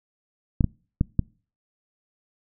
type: clicks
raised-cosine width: 5 ms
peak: -7 dBFS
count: 4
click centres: 0.608 / 0.643 / 1.011 / 1.193 s
effects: noise-tail reverb RT60 0.4 s tail -26 dB re dry